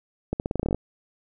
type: accelerating click train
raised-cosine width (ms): 2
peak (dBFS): -12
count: 12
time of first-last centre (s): 0.33-0.746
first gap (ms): 69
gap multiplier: 0.87
effects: none